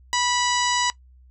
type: harmonic tone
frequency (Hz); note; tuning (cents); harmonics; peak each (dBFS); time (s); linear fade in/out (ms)
981; B5; -12; 1 / 2 / 3 / 4 / 5 / 6 / 7 / 8; -24 / -27 / -29 / -30 / -31 / -32 / -32 / -33; 0.13-0.9; 0
effects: noise-tail reverb RT60 0.1 s tail -18 dB re dry + added 63 Hz sine -48 dBFS peak until 1.3 s